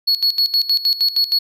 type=tone with tremolo; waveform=triangle; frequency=4368 Hz; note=C#8; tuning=26 cents flat; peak=-11 dBFS; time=0.07-1.39 s; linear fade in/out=10 ms; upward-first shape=square; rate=6.4 Hz; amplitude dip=80%; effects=none